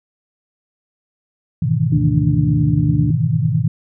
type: chord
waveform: sine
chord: E major seventh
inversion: first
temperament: equal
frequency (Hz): 103.83 / 123.47 / 155.56 / 164.81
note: G#2 / B2 / D#3 / E3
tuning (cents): 0 / 0 / 0 / 0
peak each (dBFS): -22 / -18 / -18 / -21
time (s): 1.62-3.68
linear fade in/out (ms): 5
type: harmonic tone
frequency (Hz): 73.42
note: D2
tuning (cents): 0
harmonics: 1 / 2 / 3 / 4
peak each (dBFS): -25 / -20 / -29 / -21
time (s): 1.92-3.11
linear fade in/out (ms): 5
effects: none